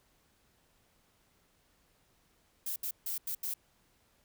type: noise bursts at uneven times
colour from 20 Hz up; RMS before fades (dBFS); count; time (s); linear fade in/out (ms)
violet; -36; 5; 2.66-2.76 / 2.83-2.91 / 3.06-3.18 / 3.27-3.35 / 3.43-3.54; 5
effects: pink hiss -70 dBFS RMS until 4.24 s